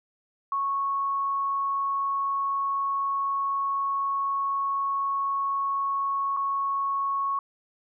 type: tone with dropouts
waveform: sine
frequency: 1104 Hz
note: C#6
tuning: 7 cents flat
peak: -24 dBFS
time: 0.52-7.39 s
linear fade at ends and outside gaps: 2 ms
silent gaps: 6.366-6.37 s
effects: none